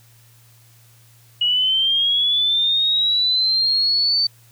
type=linear sweep; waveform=sine; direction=up; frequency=2900 to 4570 Hz; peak=-15 dBFS; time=1.41-4.27 s; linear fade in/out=5 ms; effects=added 116 Hz sine -50 dBFS peak until 4.51 s + white hiss -54 dBFS RMS until 4.51 s

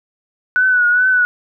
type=tone with vibrato; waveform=sine; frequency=1480 Hz; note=F#6; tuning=in tune; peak=-10 dBFS; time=0.56-1.25 s; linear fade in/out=0 ms; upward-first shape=triangle; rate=2.4 Hz; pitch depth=56 cents each way; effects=none

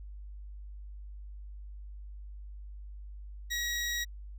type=tone; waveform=20% pulse; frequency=1908 Hz; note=A#6; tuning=40 cents sharp; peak=-26 dBFS; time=3.5-4.05 s; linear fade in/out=20 ms; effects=added 50 Hz sine -42 dBFS peak until 4.38 s

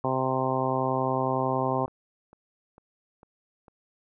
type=harmonic tone; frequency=130.81 Hz; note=C3; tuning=in tune; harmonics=1 / 2 / 3 / 4 / 5 / 6 / 7 / 8; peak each=-32 / -32 / -32 / -32 / -32 / -32 / -32 / -32 dBFS; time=0.04-1.86 s; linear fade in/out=2 ms
type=click train; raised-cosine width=1 ms; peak=-36 dBFS; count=5; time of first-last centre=1.88-3.682 s; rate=2.22 Hz
effects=none

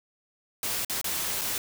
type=noise with dropouts; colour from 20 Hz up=white; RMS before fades=-30 dBFS; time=0.63-1.58 s; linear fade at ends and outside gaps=1 ms; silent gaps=0.848-0.897 / 1.014-1.043 / 1.412-1.416 s; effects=none

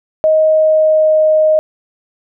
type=tone with pitch glide; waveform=sine; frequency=627 to 622.3 Hz; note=D#5 to D#5; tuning=+13 to 0 cents; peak=-7 dBFS; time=0.24-1.59 s; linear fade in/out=0 ms; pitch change=-13 cents; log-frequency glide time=0.47-1.22 s; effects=none

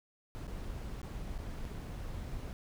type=noise with dropouts; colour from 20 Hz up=brown; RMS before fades=-41 dBFS; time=0.35-2.53 s; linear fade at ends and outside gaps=0 ms; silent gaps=0.47-0.478 / 1.016-1.03 / 1.38-1.387 / 1.646-1.652 s; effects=none

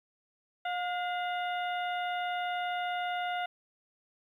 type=harmonic tone with a mistuned harmonic; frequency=715 Hz; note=F5; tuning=41 cents sharp; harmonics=1 / 2 / 3 / 4 / 5; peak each=-32 / -38 / -42 / -44 / -46 dBFS; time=0.65-3.46 s; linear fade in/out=5 ms; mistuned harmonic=3; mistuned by=-71 cents; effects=11-bit

